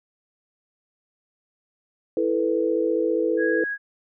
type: chord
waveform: sine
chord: E suspended fourth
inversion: none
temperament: just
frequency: 329.6 / 439.5 / 494.4 Hz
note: E4 / A4 / B4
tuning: 0 / -2 / +2 cents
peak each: -24 dBFS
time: 2.17-3.64 s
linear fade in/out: 2 ms
type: tone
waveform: sine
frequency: 1654 Hz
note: G#6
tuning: 8 cents flat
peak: -25 dBFS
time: 3.37-3.78 s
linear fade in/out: 50 ms
effects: none